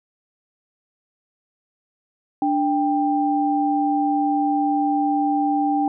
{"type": "tone pair together", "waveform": "sine", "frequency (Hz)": [293.7, 790], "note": ["D4", "G5"], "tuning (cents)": [0, 13], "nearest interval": "octave + perfect fourth", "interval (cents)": 1713, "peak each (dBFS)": -20, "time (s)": [2.42, 5.88], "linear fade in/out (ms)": 2, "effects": []}